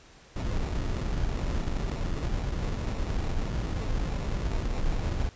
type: noise with sample-and-hold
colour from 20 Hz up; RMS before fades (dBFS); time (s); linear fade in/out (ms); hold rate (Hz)
brown; -29; 0.36-5.29; 2; 1575
effects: pink hiss -54 dBFS RMS until 5.35 s + resampled to 16000 Hz